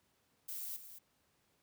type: noise with echo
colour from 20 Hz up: violet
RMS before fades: -43 dBFS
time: 0.48-0.77 s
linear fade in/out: 10 ms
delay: 220 ms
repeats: 1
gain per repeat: -10 dB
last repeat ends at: 0.99 s
effects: pink hiss -75 dBFS RMS until 1.62 s + high-pass 80 Hz 12 dB/octave